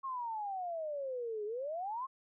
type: exponential two-way sweep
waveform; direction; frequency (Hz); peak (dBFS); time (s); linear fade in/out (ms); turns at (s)
sine; down then up; 1095 to 409.6 to 1095; -36; 0.03-2.07; 20; 1.45
effects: none